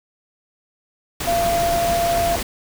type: tone in noise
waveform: sine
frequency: 685 Hz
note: F5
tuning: 34 cents flat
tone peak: -17 dBFS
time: 1.27-2.36 s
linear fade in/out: 5 ms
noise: pink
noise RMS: -25 dBFS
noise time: 1.2-2.43 s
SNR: +5 dB
effects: none